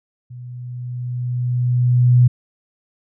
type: tone with level ramp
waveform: sine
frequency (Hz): 123.47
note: B2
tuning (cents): 0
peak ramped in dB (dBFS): -32 to -7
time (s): 0.3-2.28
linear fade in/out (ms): 10
effects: none